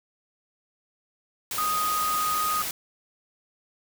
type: tone in noise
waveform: sine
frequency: 1244.5 Hz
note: D#6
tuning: in tune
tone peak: -24 dBFS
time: 1.58-2.62 s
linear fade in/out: 2 ms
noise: white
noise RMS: -31 dBFS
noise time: 1.51-2.71 s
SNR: +4 dB
effects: none